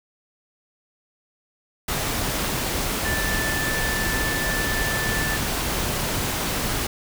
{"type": "tone in noise", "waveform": "sine", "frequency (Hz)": 1760, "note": "A6", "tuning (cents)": 0, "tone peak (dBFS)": -26, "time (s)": [3.05, 5.37], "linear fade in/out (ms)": 5, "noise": "pink", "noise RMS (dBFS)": -25, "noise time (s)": [1.88, 6.87], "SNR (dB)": -4, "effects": []}